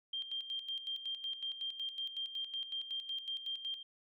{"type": "tone with tremolo", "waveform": "sine", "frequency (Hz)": 3181, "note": "G7", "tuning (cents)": 25, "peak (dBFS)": -36, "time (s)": [0.13, 3.83], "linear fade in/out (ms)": 5, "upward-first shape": "square", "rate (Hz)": 5.4, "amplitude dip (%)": 65, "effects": []}